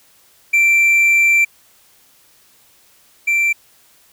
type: tone pair in turn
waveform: triangle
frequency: 2349 / 2349 Hz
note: D7 / D7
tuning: 0 / 0 cents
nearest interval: unison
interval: 0 cents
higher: neither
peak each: -8 / -11 dBFS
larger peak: first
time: 0.53-1.45 / 3.27-3.53 s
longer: first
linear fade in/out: 10 ms
effects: white hiss -52 dBFS RMS until 4.12 s